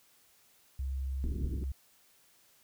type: tone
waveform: sine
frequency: 66.7 Hz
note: C2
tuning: 34 cents sharp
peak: -32 dBFS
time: 0.79-1.72 s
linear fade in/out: 5 ms
type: low-pass noise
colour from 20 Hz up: pink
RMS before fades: -38 dBFS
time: 1.24-1.64 s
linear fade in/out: 0 ms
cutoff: 370 Hz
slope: 48 dB/octave
effects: white hiss -65 dBFS RMS until 2.63 s